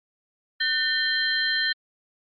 sine tone cluster, 1510 / 1806 / 3170 / 4110 Hz, F#6 / A6 / G7 / C8, +35 / +45 / +19 / -32 cents, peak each -33 / -24 / -29 / -27 dBFS, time 0.6-1.73 s, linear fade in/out 10 ms, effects Opus 48 kbps

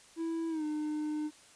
triangle tone with pitch glide, 328.9 to 303.3 Hz, E4 to D#4, -4 to -44 cents, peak -30 dBFS, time 0.16-1.31 s, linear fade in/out 50 ms, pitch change -140 cents, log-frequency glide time 0.49-0.64 s, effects white hiss -58 dBFS RMS until 1.55 s + resampled to 22050 Hz

